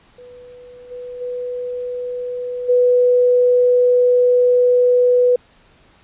sine tone with level steps, 493.9 Hz, B4, in tune, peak -37 / -28 / -22 / -10 dBFS, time 0.18-5.36 s, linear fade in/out 5 ms, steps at 0.9 / 1.2 / 2.68 s, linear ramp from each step 20 ms, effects pink hiss -52 dBFS RMS until 6.03 s + resampled to 8000 Hz

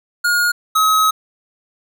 square tone pair in turn, 1432 / 1275.8 Hz, F6 / D#6, +43 / +43 cents, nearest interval major second, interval 200 cents, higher first, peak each -14 / -12 dBFS, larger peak second, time 0.24-0.52 / 0.75-1.11 s, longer second, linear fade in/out 10 ms, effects none

